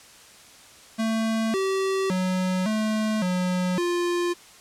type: tone with pitch steps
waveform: square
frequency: 223 / 384.8 / 184.8 / 216.5 / 181.8 / 349.8 Hz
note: A3 / G4 / F#3 / A3 / F#3 / F4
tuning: +23 / -32 / -2 / -28 / -30 / +3 cents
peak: -23 dBFS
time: 0.98-4.34 s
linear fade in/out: 20 ms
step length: 560 ms
effects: white hiss -49 dBFS RMS until 4.6 s + low-pass 9000 Hz 12 dB/octave